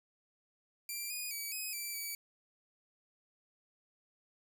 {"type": "tone with pitch steps", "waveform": "5% pulse", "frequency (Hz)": [2361, 2467, 2286, 2526, 2332, 2292], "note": ["D7", "D#7", "D7", "D#7", "D7", "D7"], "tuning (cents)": [9, -15, -47, 26, -13, -43], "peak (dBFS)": -29, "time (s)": [0.89, 2.15], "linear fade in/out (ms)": 2, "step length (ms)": 210, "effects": []}